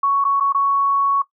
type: tone with dropouts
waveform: sine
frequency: 1113 Hz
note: C#6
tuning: 7 cents sharp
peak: -14 dBFS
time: 0.03-1.22 s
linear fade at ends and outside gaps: 5 ms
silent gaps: 0.242-0.249 / 0.4-0.406 / 0.525-0.546 s
effects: noise-tail reverb RT60 0.1 s tail -17 dB re dry